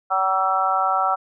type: harmonic tone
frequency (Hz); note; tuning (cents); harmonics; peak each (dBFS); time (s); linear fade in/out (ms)
190.1; F#3; +47; 3 / 4 / 5 / 6 / 7; -30 / -21 / -28 / -27 / -21; 0.1-1.16; 20
effects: none